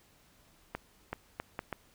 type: accelerating click train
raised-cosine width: 0.5 ms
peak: -20 dBFS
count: 5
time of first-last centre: 0.75-1.727 s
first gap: 380 ms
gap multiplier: 0.71
effects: pink hiss -64 dBFS RMS until 1.94 s